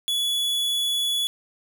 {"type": "tone", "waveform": "45% pulse", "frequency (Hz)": 3406, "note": "G#7", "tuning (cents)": 43, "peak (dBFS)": -22, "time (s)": [0.08, 1.27], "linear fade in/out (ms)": 0, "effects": []}